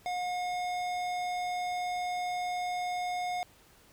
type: tone with tanh clipping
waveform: sine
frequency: 720 Hz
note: F#5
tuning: 47 cents flat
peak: -33 dBFS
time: 0.06-3.43 s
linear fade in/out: 0 ms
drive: 18 dB
effects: pink hiss -60 dBFS RMS until 3.92 s